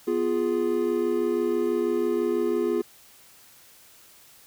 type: chord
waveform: triangle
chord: F diminished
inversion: second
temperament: equal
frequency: 246.9 / 349.2 / 415.3 Hz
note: Cb4 / F4 / Ab4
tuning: 0 / 0 / 0 cents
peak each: -28 / -23 / -24 dBFS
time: 0.07-2.82 s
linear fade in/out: 10 ms
effects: white hiss -53 dBFS RMS until 4.46 s